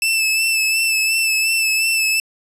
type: tone with vibrato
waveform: sawtooth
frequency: 2637 Hz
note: E7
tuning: in tune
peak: -12 dBFS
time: 0.02-2.2 s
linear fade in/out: 2 ms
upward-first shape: sine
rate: 2.8 Hz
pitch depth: 29 cents each way
effects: resampled to 32000 Hz + 8-bit